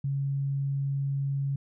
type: tone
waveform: sine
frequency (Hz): 138.59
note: C#3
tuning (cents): 0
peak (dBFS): -26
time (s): 0.04-1.56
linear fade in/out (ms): 5
effects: none